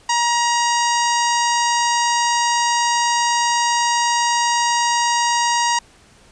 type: harmonic tone with a mistuned harmonic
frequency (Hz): 948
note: A#5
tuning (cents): +29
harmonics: 1 / 2 / 3 / 4 / 5 / 6 / 7 / 8 / 9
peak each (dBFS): -17 / -24 / -27 / -31 / -27 / -28 / -26 / -34 / -35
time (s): 0.09-5.79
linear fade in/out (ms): 5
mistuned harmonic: 9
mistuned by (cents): -57
effects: pink hiss -50 dBFS RMS until 6.31 s + resampled to 22050 Hz